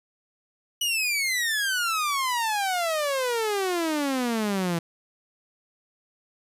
sawtooth exponential sweep, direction down, 2960 to 164.81 Hz, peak -20 dBFS, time 0.81-4.79 s, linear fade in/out 5 ms, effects resampled to 32000 Hz

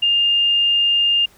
sine tone, 2812 Hz, F7, 11 cents sharp, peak -13 dBFS, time 0.02-1.26 s, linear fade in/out 10 ms, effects pink hiss -51 dBFS RMS until 1.37 s

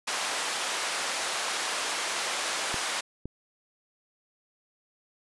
pink band-pass noise, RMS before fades -31 dBFS, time 0.07-3.01 s, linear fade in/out 10 ms, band 750 to 10000 Hz, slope 12 dB/octave
clicks, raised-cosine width 3 ms, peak -23 dBFS, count 2, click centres 2.743 / 3.256 s
effects resampled to 24000 Hz

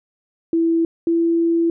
sine tone pair in turn, 330.9 / 334.6 Hz, E4 / E4, +7 / +26 cents, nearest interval unison, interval 19 cents, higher second, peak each -14 / -14 dBFS, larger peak neither, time 0.53-0.85 / 1.07-1.7 s, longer second, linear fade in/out 2 ms, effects none

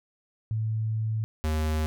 sine / square tone pair in turn, 110 / 77.78 Hz, A2 / D#2, 0 / 0 cents, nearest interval tritone, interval 600 cents, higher first, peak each -25 dBFS, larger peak neither, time 0.51-1.24 / 1.44-1.86 s, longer first, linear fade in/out 0 ms, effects none

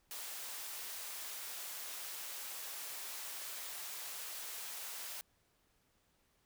white high-pass noise, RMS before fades -45 dBFS, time 0.11-5.21 s, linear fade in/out 0 ms, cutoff 540 Hz, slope 12 dB/octave, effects pink hiss -75 dBFS RMS until 6.45 s

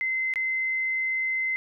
sine tone with dropouts, 2062 Hz, C7, 26 cents flat, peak -24 dBFS, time 0.01-1.56 s, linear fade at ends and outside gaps 0 ms, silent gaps 0.338-0.358 s, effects none

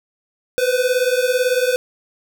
square beating tone pair, 493.9 / 511.9 Hz, B4 / C5, 0 / -38 cents, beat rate 18 Hz, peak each -19 dBFS, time 0.58-1.76 s, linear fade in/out 0 ms, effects none

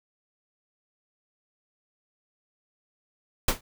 pink noise with exponential decay, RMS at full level -17 dBFS, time 3.48-3.61 s, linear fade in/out 5 ms, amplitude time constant 27 ms, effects none

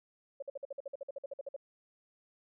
sine tone bursts, 554.4 Hz, C#5, in tune, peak -37 dBFS, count 16, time 0.4-1.564 s, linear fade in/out 5 ms, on 24 ms, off 52 ms, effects none

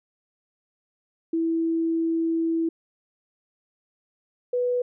sine tone pair in turn, 328.6 / 492.6 Hz, E4 / B4, -5 / -5 cents, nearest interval perfect fifth, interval 700 cents, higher second, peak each -21 dBFS, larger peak neither, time 1.33-2.69 / 4.53-4.82 s, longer first, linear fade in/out 5 ms, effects none

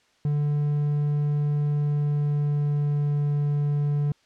triangle tone with pitch glide, 146.83 to 145.65 Hz, D3 to D3, 0 to -14 cents, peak -19 dBFS, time 0.25-4.12 s, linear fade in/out 2 ms, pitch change -14 cents, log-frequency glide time 1.69-3.3 s, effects white hiss -63 dBFS RMS until 4.25 s + low-pass 5000 Hz 12 dB/octave

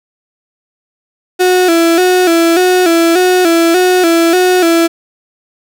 35% pulse tone with vibrato, 349.2 Hz, F4, in tune, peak -5 dBFS, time 1.39-4.88 s, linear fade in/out 20 ms, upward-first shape square, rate 1.7 Hz, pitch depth 79 cents each way, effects none

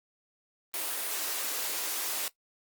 white high-pass noise, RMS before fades -33 dBFS, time 0.74-2.28 s, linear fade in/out 0 ms, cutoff 300 Hz, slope 24 dB/octave, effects noise-tail reverb RT60 0.1 s tail -18 dB re dry + Opus 32 kbps

